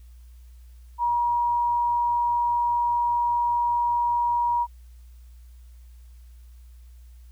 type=tone; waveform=sine; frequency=955 Hz; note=A#5; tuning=42 cents sharp; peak=-20 dBFS; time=0.98-4.67 s; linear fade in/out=50 ms; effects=added 60 Hz sine -44 dBFS peak until 7.31 s + white hiss -65 dBFS RMS until 7.31 s